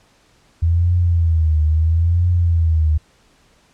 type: tone with vibrato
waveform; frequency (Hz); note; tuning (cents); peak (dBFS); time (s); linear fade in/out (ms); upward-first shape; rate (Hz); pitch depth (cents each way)
sine; 82.41; E2; 0; -12; 0.62-2.98; 10; triangle; 0.75; 130
effects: pink hiss -55 dBFS RMS until 3.73 s + low-pass 8000 Hz 12 dB/octave